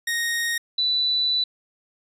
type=tone pair in turn; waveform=sawtooth / sine; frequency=1864.7 / 3974 Hz; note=A#6 / B7; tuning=0 / +10 cents; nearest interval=octave + minor second; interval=1310 cents; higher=second; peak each=-19 dBFS; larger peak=neither; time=0.07-0.58 / 0.78-1.44 s; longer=second; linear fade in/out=5 ms; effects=resampled to 32000 Hz